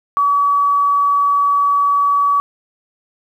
sine tone, 1139 Hz, C#6, 47 cents sharp, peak -11 dBFS, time 0.17-2.4 s, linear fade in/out 0 ms, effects 8-bit

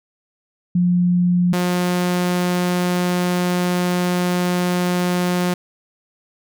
sine / sawtooth tone pair in turn, 177.4 / 178.53 Hz, F3 / F3, +27 / +38 cents, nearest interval unison, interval 11 cents, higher second, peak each -13 dBFS, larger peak neither, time 0.75-1.53 / 1.53-5.54 s, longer second, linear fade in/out 5 ms, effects none

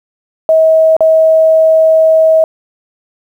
sine tone with dropouts, 640 Hz, D#5, 49 cents sharp, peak -4 dBFS, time 0.49-2.44 s, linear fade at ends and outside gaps 1 ms, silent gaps 0.966-1.006 s, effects 7-bit

